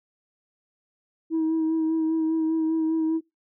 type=tone with vibrato; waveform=sine; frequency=320.6 Hz; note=E4; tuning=48 cents flat; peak=-19 dBFS; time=1.3-3.21 s; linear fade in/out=50 ms; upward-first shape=sine; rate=5 Hz; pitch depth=21 cents each way; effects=noise-tail reverb RT60 0.2 s tail -23 dB re dry + tanh soft clip ceiling -19 dBFS